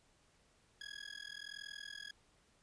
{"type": "tone with amplitude modulation", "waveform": "20% pulse", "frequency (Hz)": 1661.2, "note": "G#6", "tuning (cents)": 0, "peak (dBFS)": -38, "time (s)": [0.81, 2.11], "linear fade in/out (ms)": 2, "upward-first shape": "sine", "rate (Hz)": 41.2, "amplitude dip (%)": 100, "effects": ["pink hiss -71 dBFS RMS until 2.62 s", "resampled to 22050 Hz"]}